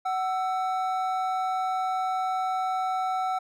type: tone pair together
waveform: triangle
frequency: 750 / 1324.8 Hz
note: F#5 / E6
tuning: +23 / +8 cents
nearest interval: minor seventh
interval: 985 cents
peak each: -24 / -30 dBFS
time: 0.05-3.39 s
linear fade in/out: 10 ms
effects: none